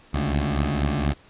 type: beating tone pair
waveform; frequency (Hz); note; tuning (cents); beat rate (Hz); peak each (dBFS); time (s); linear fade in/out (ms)
15% pulse; 69.7 / 73.9; C#2 / D2; +10 / +11; 4.2; -18; 0.13-1.14; 20
effects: pink hiss -53 dBFS RMS until 1.29 s + resampled to 8000 Hz